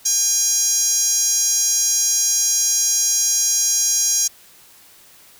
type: tone with high-pass filter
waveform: sawtooth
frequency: 810 Hz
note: G#5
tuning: 43 cents flat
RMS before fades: -18 dBFS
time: 0.05-4.28 s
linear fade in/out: 10 ms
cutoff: 6200 Hz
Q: 7.8
effects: white hiss -48 dBFS RMS until 5.39 s